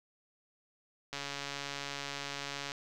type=click train; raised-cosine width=0.2 ms; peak=-21 dBFS; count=225; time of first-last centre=1.13-2.719 s; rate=141 Hz; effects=none